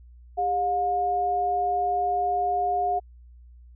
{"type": "tone pair together", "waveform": "sine", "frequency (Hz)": [402.3, 716], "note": ["G4", "F5"], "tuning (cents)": [45, 43], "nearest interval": "minor seventh", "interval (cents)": 998, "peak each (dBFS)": [-31, -22], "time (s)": [0.37, 3], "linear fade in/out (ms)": 20, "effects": ["added 60 Hz sine -46 dBFS peak until 3.75 s"]}